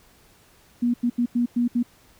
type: tone bursts at uneven times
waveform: sine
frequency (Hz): 240.4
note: B3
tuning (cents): -46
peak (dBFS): -18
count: 6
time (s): 0.82-0.94 / 1.03-1.1 / 1.18-1.26 / 1.35-1.46 / 1.56-1.68 / 1.75-1.83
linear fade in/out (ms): 10
effects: pink hiss -56 dBFS RMS until 2.19 s